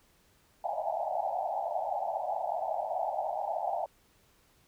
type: band-pass noise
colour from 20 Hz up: pink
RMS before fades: -33 dBFS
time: 0.64-3.86 s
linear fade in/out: 2 ms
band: 610 to 860 Hz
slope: 96 dB/octave
effects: pink hiss -66 dBFS RMS until 4.67 s